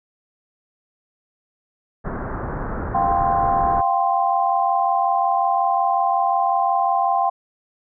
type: low-pass noise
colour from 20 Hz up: pink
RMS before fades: -27 dBFS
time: 2.04-3.82 s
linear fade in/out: 20 ms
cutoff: 1600 Hz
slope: 48 dB/octave
type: chord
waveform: sine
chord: F suspended second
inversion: none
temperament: equal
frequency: 698.5 / 784 / 1046.5 Hz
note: F5 / G5 / C6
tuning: 0 / 0 / 0 cents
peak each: -21 / -19 / -22 dBFS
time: 2.94-7.3 s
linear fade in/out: 10 ms
effects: none